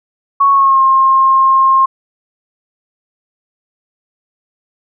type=tone with pitch glide; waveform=sine; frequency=1108.7 to 1066 Hz; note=C#6 to C6; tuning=0 to +32 cents; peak=-6 dBFS; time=0.4-1.86 s; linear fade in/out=10 ms; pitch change=-68 cents; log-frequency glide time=0.51-0.81 s; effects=none